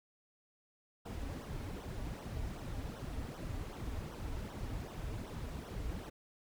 brown noise with flanger, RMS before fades -42 dBFS, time 1.05-6.1 s, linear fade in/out 10 ms, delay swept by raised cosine 0.42 to 5.82 ms, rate 2.6 Hz, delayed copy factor -0.8, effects none

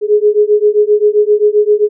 sine beating tone pair, 415.3 / 422.9 Hz, G#4 / G#4, 0 / +31 cents, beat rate 7.6 Hz, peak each -10 dBFS, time 0.01-1.89 s, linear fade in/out 50 ms, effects none

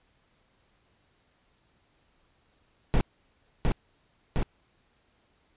brown noise with echo, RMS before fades -21 dBFS, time 2.94-3.01 s, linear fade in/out 0 ms, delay 710 ms, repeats 2, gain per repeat -2 dB, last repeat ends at 4.43 s, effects pink hiss -68 dBFS RMS until 5.56 s + resampled to 8000 Hz

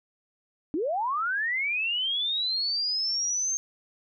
sine linear sweep, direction up, 276.9 to 6400 Hz, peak -25 dBFS, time 0.74-3.57 s, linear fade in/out 0 ms, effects none

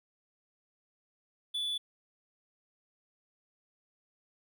triangle tone, 3459 Hz, A7, 30 cents flat, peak -30 dBFS, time 1.54-1.78 s, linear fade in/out 10 ms, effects 12-bit

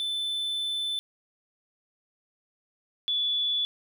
triangle / sine tone pair in turn, 3520 / 3444 Hz, A7 / A7, 0 / -38 cents, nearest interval unison, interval 38 cents, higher first, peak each -26 / -24 dBFS, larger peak second, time 0-0.99 / 3.08-3.65 s, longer first, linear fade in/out 0 ms, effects 11-bit

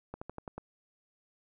slowing click train, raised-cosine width 1 ms, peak -26 dBFS, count 6, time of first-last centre 0.14-0.58 s, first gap 75 ms, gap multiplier 1.08, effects none

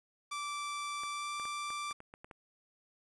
sawtooth tone with pitch glide, 1167 to 1174.4 Hz, D6 to D6, -11 to 0 cents, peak -33 dBFS, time 0.31-1.93 s, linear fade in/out 10 ms, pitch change +11 cents, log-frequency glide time 1.1-1.3 s
clicks, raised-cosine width 0.5 ms, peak -34 dBFS, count 9, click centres 1.035 / 1.398 / 1.454 / 1.704 / 1.911 / 2.004 / 2.139 / 2.245 / 2.312 s
effects resampled to 24000 Hz + 10-bit

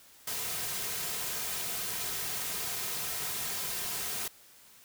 white noise with comb filter, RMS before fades -35 dBFS, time 0.27-4.28 s, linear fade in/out 5 ms, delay 3.5 ms, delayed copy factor -0.5, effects white hiss -57 dBFS RMS until 4.84 s

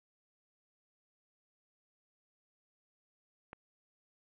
click, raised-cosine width 0.5 ms, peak -30 dBFS, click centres 3.531 s, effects resampled to 8000 Hz + 11-bit

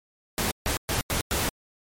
pink noise bursts at uneven times, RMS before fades -26 dBFS, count 5, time 0.38-0.51 / 0.66-0.77 / 0.89-1.01 / 1.1-1.21 / 1.31-1.49 s, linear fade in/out 0 ms, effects MP3 64 kbps

